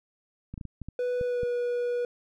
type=clicks; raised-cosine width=5 ms; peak=-25 dBFS; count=8; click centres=0.54 / 0.578 / 0.612 / 0.653 / 0.817 / 0.886 / 1.212 / 1.433 s
type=tone with pitch glide; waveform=triangle; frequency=493.9 to 485.1 Hz; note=B4 to B4; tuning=0 to -31 cents; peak=-24 dBFS; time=0.99-2.05 s; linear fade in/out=2 ms; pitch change=-31 cents; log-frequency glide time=1.23-1.45 s
effects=none